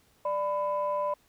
sine tone pair together, 590.5 / 1001 Hz, D5 / B5, +9 / +23 cents, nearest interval major sixth, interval 914 cents, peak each -28 / -29 dBFS, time 0.25-1.14 s, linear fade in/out 5 ms, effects tanh soft clip ceiling -20 dBFS + pink hiss -65 dBFS RMS until 1.28 s

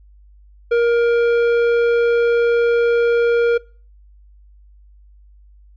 sine tone with tanh clipping, 470.6 Hz, A#4, 16 cents sharp, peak -14 dBFS, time 0.71-3.58 s, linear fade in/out 10 ms, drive 11 dB, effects noise-tail reverb RT60 0.4 s tail -25 dB re dry + added 50 Hz sine -44 dBFS peak until 5.76 s

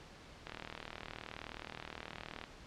click train, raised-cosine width 0.3 ms, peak -27 dBFS, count 78, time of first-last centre 0.47-2.439 s, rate 39.1 Hz, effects pink hiss -55 dBFS RMS until 2.66 s + low-pass 5000 Hz 12 dB/octave

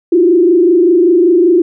sine tone with frequency modulation, 349.2 Hz, F4, in tune, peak -5 dBFS, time 0.12-1.62 s, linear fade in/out 5 ms, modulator 25.2 Hz, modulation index 1, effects none

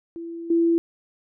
sine tone with level steps, 335.3 Hz, E4, 30 cents sharp, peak -31 / -16 dBFS, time 0.16-0.78 s, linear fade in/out 0 ms, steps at 0.5 s, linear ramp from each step 5 ms, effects none

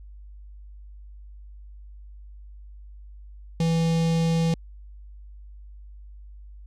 square tone with notch filter, 164.81 Hz, E3, in tune, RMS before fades -22 dBFS, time 3.6-4.54 s, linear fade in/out 2 ms, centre 1400 Hz, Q 0.76, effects added 50 Hz sine -41 dBFS peak until 6.66 s + low-pass 7000 Hz 12 dB/octave

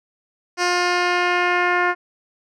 10% pulse tone with low-pass filter sweep, 355.2 Hz, F4, 29 cents sharp, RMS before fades -19 dBFS, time 0.57-1.95 s, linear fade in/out 50 ms, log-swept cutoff 6000 to 1700 Hz, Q 1.5, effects none

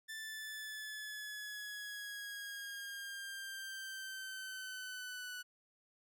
sawtooth linear sweep, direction down, 1768 to 1480 Hz, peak -40 dBFS, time 0.08-5.43 s, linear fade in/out 20 ms, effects none

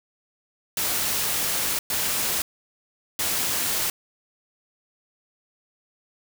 white noise bursts at uneven times, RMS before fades -25 dBFS, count 3, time 0.77-1.79 / 1.9-2.42 / 3.19-3.9 s, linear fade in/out 2 ms, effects none

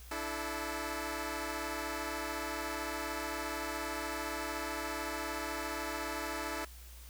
10% pulse chord, D suspended second, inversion none, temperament equal with one note detuned, 293.7 / 329.6 / 433.7 Hz, D4 / E4 / A4, 0 / 0 / -25 cents, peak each -33 / -31 / -34 dBFS, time 0.11-6.65 s, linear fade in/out 5 ms, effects added 60 Hz sine -49 dBFS peak until 7.09 s + white hiss -56 dBFS RMS until 7.09 s

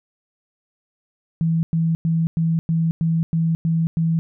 sine tone bursts, 163.9 Hz, E3, 10 cents flat, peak -16 dBFS, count 9, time 1.41-4.19 s, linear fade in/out 0 ms, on 220 ms, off 100 ms, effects none

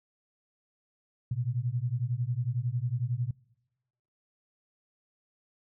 sine beating tone pair, 116.54 / 127.54 Hz, A#2 / C3, 0 / -44 cents, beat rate 11 Hz, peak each -31 dBFS, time 1.31-3.31 s, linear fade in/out 5 ms, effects noise-tail reverb RT60 1.0 s tail -26 dB re dry

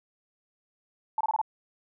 sine tone bursts, 876 Hz, A5, 8 cents flat, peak -23 dBFS, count 5, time 1.18-1.415 s, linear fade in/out 2 ms, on 27 ms, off 25 ms, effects none

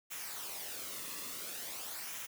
white noise with flanger, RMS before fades -43 dBFS, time 0.1-2.27 s, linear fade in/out 20 ms, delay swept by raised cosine 0.22 to 1.32 ms, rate 0.48 Hz, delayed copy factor -0.55, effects none

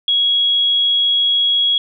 sine tone, 3322 Hz, G#7, in tune, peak -12 dBFS, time 0.08-1.78 s, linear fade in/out 2 ms, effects none

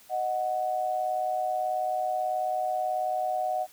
sine tone pair together, 621.6 / 740 Hz, D#5 / F#5, -2 / 0 cents, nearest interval minor third, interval 302 cents, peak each -31 / -27 dBFS, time 0.09-3.67 s, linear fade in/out 50 ms, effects white hiss -55 dBFS RMS until 3.72 s

